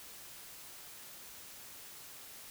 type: silence
effects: white hiss -51 dBFS RMS until 2.5 s